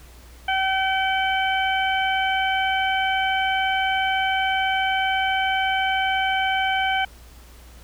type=harmonic tone; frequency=766 Hz; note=G5; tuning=40 cents flat; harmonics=1 / 2 / 3 / 4; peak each=-22 / -25 / -27 / -28 dBFS; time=0.48-7.05 s; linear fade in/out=5 ms; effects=added 60 Hz sine -44 dBFS peak until 7.83 s + pink hiss -50 dBFS RMS until 7.83 s